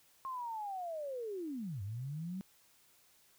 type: linear two-way sweep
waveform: sine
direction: down then up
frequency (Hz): 1074 to 93.6 to 195.4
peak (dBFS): -38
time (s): 0.25-2.41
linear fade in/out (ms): 0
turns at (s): 1.82
effects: white hiss -67 dBFS RMS until 3.38 s